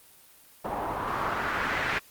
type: noise with low-pass filter sweep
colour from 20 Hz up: white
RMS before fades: -30 dBFS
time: 0.64-1.99 s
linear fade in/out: 10 ms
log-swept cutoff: 800 to 2000 Hz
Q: 2.1
effects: white hiss -55 dBFS RMS until 2.1 s + Opus 32 kbps